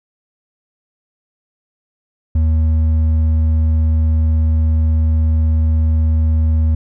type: tone with hard clipping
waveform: sine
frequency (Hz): 79.1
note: D#2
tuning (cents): +29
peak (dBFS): -12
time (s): 2.35-6.75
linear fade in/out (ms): 5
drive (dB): 4
effects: none